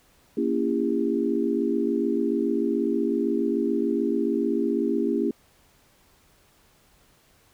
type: chord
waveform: sine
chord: A# diminished seventh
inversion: none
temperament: just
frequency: 233.1 / 279.7 / 335.6 / 402.8 Hz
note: A#3 / C#4 / E4 / G4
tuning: 0 / +16 / +31 / +47 cents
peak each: -27 dBFS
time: 0.37-5.31 s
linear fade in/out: 5 ms
effects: pink hiss -60 dBFS RMS until 7.53 s